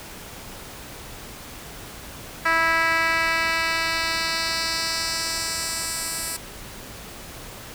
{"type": "tone with band-pass filter sweep", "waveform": "10% pulse", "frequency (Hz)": 327.7, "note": "E4", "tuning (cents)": -10, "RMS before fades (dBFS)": -24, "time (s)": [2.45, 6.37], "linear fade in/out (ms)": 10, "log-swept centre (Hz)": [1700, 10000], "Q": 1.4, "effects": ["pink hiss -39 dBFS RMS until 7.74 s"]}